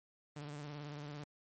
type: tone with vibrato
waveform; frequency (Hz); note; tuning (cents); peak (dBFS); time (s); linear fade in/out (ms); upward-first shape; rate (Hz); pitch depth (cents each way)
sawtooth; 146.83; D3; 0; -40; 0.36-1.24; 5; sine; 18; 49
effects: MP3 32 kbps